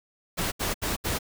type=noise bursts; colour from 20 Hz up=pink; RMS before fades=-28 dBFS; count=4; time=0.37-1.189 s; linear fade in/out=20 ms; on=150 ms; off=73 ms; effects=none